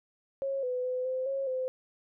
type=tone with pitch steps; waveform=sine; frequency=545 / 501 / 506 / 516 / 544 / 515 Hz; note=C#5 / B4 / B4 / C5 / C#5 / C5; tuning=-29 / +25 / +42 / -24 / -33 / -28 cents; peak=-29 dBFS; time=0.42-1.68 s; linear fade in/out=0 ms; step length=210 ms; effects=none